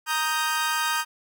sawtooth chord, Eb major, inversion second, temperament equal, 932.3 / 1244.5 / 1568 Hz, Bb5 / Eb6 / G6, 0 / 0 / 0 cents, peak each -24 dBFS, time 0.06-1.05 s, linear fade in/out 50 ms, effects none

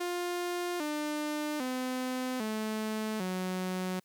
sawtooth tone with pitch steps, 352.6 / 299.9 / 255.2 / 217.1 / 184.64 Hz, F4 / D4 / C4 / A3 / F#3, +17 / +36 / -43 / -23 / -3 cents, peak -28 dBFS, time 0-4 s, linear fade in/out 10 ms, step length 800 ms, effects white hiss -72 dBFS RMS until 4.04 s

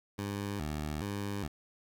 15% pulse tone with vibrato, 87.31 Hz, F2, in tune, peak -28 dBFS, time 0.18-1.48 s, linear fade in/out 10 ms, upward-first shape square, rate 1.2 Hz, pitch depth 250 cents each way, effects 10-bit

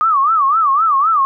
sine tone with vibrato, 1200 Hz, D6, 37 cents sharp, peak -10 dBFS, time 0.01-1.25 s, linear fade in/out 0 ms, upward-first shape sine, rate 3.9 Hz, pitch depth 190 cents each way, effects none

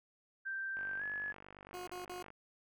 sine tone with pitch glide, 1568 to 1700.1 Hz, G6 to G#6, 0 to +40 cents, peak -37 dBFS, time 0.45-1.33 s, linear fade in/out 20 ms, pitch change +140 cents, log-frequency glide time 0.98-1.03 s
click train, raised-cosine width 0.5 ms, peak -36 dBFS, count 76, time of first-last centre 0.77-2.304 s, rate 48.9 Hz
20% pulse tone bursts, 360.4 Hz, F#4, 45 cents flat, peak -38 dBFS, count 3, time 1.74-2.226 s, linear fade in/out 0 ms, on 130 ms, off 48 ms
effects none

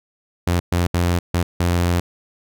sawtooth tone bursts at uneven times, 87.31 Hz, F2, in tune, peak -12 dBFS, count 5, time 0.47-0.6 / 0.72-0.87 / 0.94-1.19 / 1.34-1.43 / 1.6-2 s, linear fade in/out 5 ms, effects none

